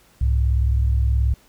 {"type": "tone pair together", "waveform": "sine", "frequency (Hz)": [66.15, 105], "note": ["C2", "G#2"], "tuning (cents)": [20, 19], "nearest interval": "minor sixth", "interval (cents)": 799, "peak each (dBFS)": [-16, -23], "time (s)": [0.21, 1.34], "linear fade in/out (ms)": 5, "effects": ["pink hiss -55 dBFS RMS until 1.48 s"]}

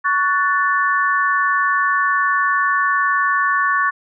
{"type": "chord", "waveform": "sine", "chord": "F# minor", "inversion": "second", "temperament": "equal with one note detuned", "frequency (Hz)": [1120.3, 1480, 1760], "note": ["C#6", "F#6", "A6"], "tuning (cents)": [18, 0, 0], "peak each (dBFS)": [-17, -21, -19], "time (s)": [0.04, 3.91], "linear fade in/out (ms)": 20, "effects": []}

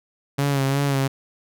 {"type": "tone with vibrato", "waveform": "sawtooth", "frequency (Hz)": 138.59, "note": "C#3", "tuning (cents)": 0, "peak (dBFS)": -15, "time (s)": [0.38, 1.08], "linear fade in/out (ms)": 10, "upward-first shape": "sine", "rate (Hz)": 2.8, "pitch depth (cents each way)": 44, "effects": []}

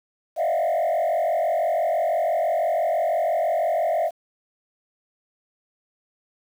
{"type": "tone with frequency modulation", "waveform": "sine", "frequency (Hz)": 660, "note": "E5", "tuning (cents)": 2, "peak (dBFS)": -17, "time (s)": [0.36, 4.11], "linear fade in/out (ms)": 50, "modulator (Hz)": 46, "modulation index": 1.4, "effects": ["tanh soft clip ceiling -18 dBFS", "8-bit"]}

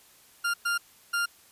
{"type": "tone bursts at uneven times", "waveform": "40% pulse", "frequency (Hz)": 1399, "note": "F6", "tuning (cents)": 3, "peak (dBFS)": -24, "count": 3, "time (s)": [[0.44, 0.54], [0.65, 0.78], [1.13, 1.26]], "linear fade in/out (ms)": 10, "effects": ["white hiss -57 dBFS RMS until 1.51 s", "resampled to 32000 Hz"]}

